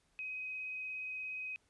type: tone with vibrato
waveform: sine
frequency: 2523 Hz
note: D#7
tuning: 23 cents sharp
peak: -39 dBFS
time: 0.19-1.56 s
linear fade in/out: 0 ms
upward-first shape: sine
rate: 17 Hz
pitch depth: 9 cents each way
effects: pink hiss -74 dBFS RMS until 1.69 s + resampled to 24000 Hz